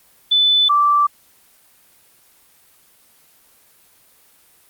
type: tone pair in turn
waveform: sine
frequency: 3500 / 1168 Hz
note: A7 / D6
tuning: -10 / -10 cents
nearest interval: octave + perfect fifth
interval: 1900 cents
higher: first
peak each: -11 dBFS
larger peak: neither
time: 0.31-0.69 / 0.69-1.07 s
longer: neither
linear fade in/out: 10 ms
effects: white hiss -53 dBFS RMS until 4.69 s + Opus 24 kbps